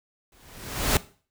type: noise with exponential growth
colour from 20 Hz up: pink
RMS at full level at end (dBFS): -19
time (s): 0.32-0.97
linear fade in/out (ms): 2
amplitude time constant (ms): 140
effects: noise-tail reverb RT60 0.4 s tail -18 dB re dry